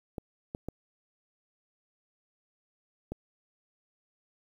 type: clicks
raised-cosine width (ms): 2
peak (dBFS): -22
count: 4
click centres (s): 0.182 / 0.549 / 0.686 / 3.12
effects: 9-bit